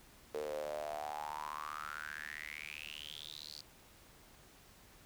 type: tone with high-pass filter sweep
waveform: sawtooth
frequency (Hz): 75.2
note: D2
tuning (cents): +42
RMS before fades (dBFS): -44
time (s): 0.34-3.61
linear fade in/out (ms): 0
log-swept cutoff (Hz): 450 to 4600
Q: 9.1
effects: pink hiss -61 dBFS RMS until 5.05 s